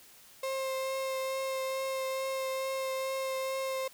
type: tone with vibrato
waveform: 35% pulse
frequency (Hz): 530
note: C5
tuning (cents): +22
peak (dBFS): -30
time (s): 0.43-3.88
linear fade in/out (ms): 5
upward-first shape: triangle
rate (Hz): 2.3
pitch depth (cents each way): 13
effects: white hiss -56 dBFS RMS until 3.93 s